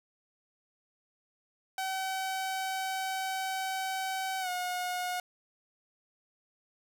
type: tone with pitch glide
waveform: sawtooth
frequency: 762 to 722.1 Hz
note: G5 to F#5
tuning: -49 to -42 cents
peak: -28 dBFS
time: 1.78-5.2 s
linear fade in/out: 2 ms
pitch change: -93 cents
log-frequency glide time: 4.4-4.49 s
effects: none